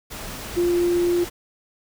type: tone in noise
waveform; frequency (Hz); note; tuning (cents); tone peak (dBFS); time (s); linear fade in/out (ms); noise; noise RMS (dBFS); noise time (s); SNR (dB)
sine; 349.2; F4; 0; -17; 0.56-1.25; 20; pink; -34; 0.1-1.3; +14
effects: none